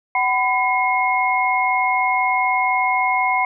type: tone cluster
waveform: sine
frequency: 755 / 999 / 2156 Hz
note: F#5 / B5 / C#7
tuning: +35 / +20 / -49 cents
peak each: -20 dBFS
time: 0.15-3.45 s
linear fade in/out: 2 ms
effects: none